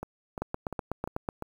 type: two click trains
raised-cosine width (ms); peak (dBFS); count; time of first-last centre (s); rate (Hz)
1; -21 / -16; 5 / 8; 0.03-1.424 / 0.42-1.288; 2.87 / 8.06
effects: 8-bit